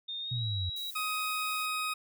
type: tone with pitch glide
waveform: sine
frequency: 3653 to 3870 Hz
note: A#7 to B7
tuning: -36 to -36 cents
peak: -35 dBFS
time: 0.08-0.91 s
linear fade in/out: 10 ms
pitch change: +100 cents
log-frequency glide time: 0.2-0.44 s
type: exponential sweep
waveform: sine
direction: down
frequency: 126.8 to 87.31 Hz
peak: -31 dBFS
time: 0.31-0.7 s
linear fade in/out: 10 ms
type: noise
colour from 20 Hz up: violet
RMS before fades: -45 dBFS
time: 0.76-1.66 s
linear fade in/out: 5 ms
type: tone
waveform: 20% pulse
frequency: 1256 Hz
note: D#6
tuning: 16 cents sharp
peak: -26 dBFS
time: 0.95-1.94 s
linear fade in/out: 10 ms
effects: none